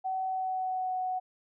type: tone with pitch glide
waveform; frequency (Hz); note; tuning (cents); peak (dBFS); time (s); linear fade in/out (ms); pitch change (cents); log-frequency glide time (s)
sine; 756 to 741.3; F#5 to F#5; +37 to +3; -29; 0.04-1.2; 20; -34; 0.25-0.95
effects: none